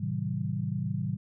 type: chord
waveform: sine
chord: A diminished seventh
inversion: none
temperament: just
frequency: 110 / 132 / 158.4 / 190.08 Hz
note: A2 / C3 / Eb3 / Gb3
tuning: 0 / +16 / +31 / +47 cents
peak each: -34 dBFS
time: 0-1.17 s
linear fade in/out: 10 ms
effects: none